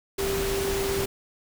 sine tone in noise, 392 Hz, G4, in tune, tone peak -26 dBFS, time 0.18-1.06 s, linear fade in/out 10 ms, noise pink, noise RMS -30 dBFS, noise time 0.18-1.06 s, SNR +1 dB, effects none

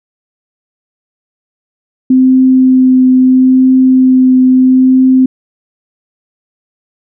sine tone with vibrato, 258.1 Hz, C4, 23 cents flat, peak -3 dBFS, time 2.1-5.26 s, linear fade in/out 5 ms, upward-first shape triangle, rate 0.76 Hz, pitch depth 12 cents each way, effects none

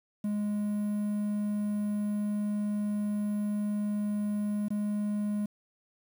triangle tone with dropouts, 207.7 Hz, G#3, in tune, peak -26 dBFS, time 0.24-5.46 s, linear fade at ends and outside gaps 5 ms, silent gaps 4.684-4.704 s, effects 9-bit

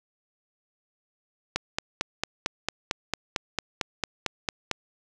click train, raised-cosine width 0.2 ms, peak -8 dBFS, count 15, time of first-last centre 1.56-4.713 s, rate 4.44 Hz, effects none

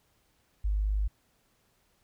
sine tone, 51.1 Hz, G#1, 27 cents flat, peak -25 dBFS, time 0.64-1.08 s, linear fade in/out 10 ms, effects pink hiss -70 dBFS RMS until 2.03 s

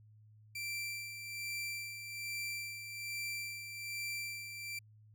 sawtooth tone with tremolo, 2349 Hz, D7, in tune, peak -34 dBFS, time 0.55-4.79 s, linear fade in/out 5 ms, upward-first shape sine, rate 1.2 Hz, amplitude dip 55%, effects added 107 Hz sine -58 dBFS peak until 5.14 s

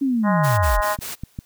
sine linear sweep, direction down, 283.7 to 30.87 Hz, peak -17 dBFS, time 0.01-0.81 s, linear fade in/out 10 ms
harmonic tone, 207.7 Hz, G#3, in tune, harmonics 3 / 4 / 5 / 6 / 7 / 8 / 9, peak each -24 / -26 / -23 / -32 / -30 / -35 / -31 dBFS, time 0.23-0.97 s, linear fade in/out 50 ms
white noise bursts, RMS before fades -31 dBFS, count 4, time 0.43-1.156 s, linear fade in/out 20 ms, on 150 ms, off 42 ms
clicks, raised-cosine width 5 ms, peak -17 dBFS, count 3, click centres 0.989 / 1.236 / 1.389 s
effects white hiss -58 dBFS RMS until 1.45 s

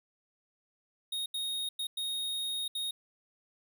square tone bursts at uneven times, 3729 Hz, A#7, in tune, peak -33 dBFS, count 5, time 1.12-1.26 / 1.34-1.69 / 1.79-1.87 / 1.97-2.68 / 2.75-2.91 s, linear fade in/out 5 ms, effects none

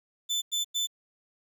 30% pulse tone bursts, 3520 Hz, A7, in tune, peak -24 dBFS, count 3, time 0.29-0.872 s, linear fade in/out 20 ms, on 130 ms, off 96 ms, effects 11-bit

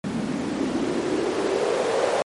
white noise with band-pass filter sweep, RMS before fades -24 dBFS, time 0.04-2.22 s, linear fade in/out 0 ms, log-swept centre 210 to 560 Hz, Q 3.8, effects MP3 48 kbps

